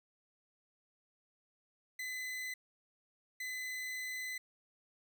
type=tone bursts at uneven times; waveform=40% pulse; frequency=2019 Hz; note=B6; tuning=38 cents sharp; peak=-38 dBFS; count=2; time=1.99-2.54 / 3.4-4.38 s; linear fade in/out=5 ms; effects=none